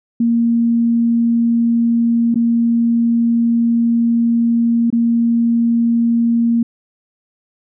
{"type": "tone with dropouts", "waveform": "sine", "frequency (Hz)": 233.1, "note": "A#3", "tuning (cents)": 0, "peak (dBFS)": -11, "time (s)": [0.2, 6.63], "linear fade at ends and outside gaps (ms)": 5, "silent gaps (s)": [[2.344, 2.356], [4.903, 4.926]], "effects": []}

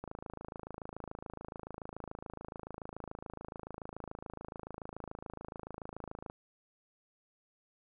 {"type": "click train", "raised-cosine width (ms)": 1, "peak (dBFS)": -28, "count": 170, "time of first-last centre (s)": [0.04, 6.299], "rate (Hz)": 27, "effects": []}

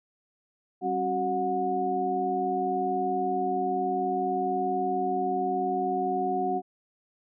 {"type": "tone cluster", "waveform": "sine", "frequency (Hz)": [192.2, 272.8, 373.4, 729], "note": ["G3", "C#4", "F#4", "F#5"], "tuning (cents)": [-34, -28, 16, -26], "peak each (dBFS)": [-36, -34, -30, -27], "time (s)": [0.81, 6.62], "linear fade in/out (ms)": 50, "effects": []}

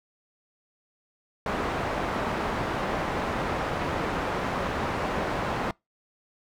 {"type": "low-pass noise", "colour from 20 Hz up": "white", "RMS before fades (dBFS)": -29, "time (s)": [1.46, 5.71], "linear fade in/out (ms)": 2, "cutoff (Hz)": 1100, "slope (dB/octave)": 12, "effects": ["noise-tail reverb RT60 0.2 s tail -25 dB re dry"]}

